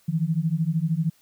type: beating tone pair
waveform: sine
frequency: 155.56 / 168.56 Hz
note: D#3 / E3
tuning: 0 / +39 cents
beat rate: 13 Hz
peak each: -24 / -24 dBFS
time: 0.08-1.1 s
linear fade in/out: 10 ms
effects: white hiss -61 dBFS RMS until 1.21 s